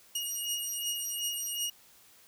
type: beating tone pair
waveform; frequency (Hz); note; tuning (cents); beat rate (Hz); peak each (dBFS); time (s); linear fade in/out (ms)
15% pulse; 2871 / 2873.7; F7 / F7; +47 / +49; 2.7; -28; 0.15-1.7; 5
effects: white hiss -59 dBFS RMS until 2.27 s